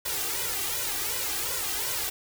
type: noise with flanger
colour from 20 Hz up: white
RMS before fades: -30 dBFS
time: 0.05-2.1 s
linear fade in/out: 10 ms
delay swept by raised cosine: 2 to 2.58 ms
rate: 2.7 Hz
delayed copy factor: +1
effects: none